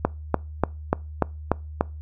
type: click train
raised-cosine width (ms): 1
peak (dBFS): -4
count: 7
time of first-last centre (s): 0.05-1.81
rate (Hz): 3.41
effects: noise-tail reverb RT60 0.3 s tail -24 dB re dry + added 76 Hz sine -34 dBFS peak until 2.01 s